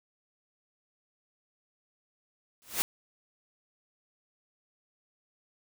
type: noise with exponential growth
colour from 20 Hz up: white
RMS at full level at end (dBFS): -24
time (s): 2.62-2.82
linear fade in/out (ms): 0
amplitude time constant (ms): 42
effects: none